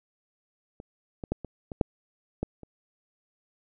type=clicks; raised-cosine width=2 ms; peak=-28 / -22 / -13 / -23 / -23 / -7 / -15 / -30 dBFS; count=8; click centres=0.801 / 1.238 / 1.32 / 1.447 / 1.718 / 1.812 / 2.43 / 2.633 s; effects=none